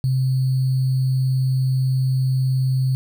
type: tone with sample-and-hold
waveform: sine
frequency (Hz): 130.81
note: C3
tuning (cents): 0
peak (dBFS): -16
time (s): 0.04-2.95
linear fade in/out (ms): 0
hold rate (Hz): 4410
effects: none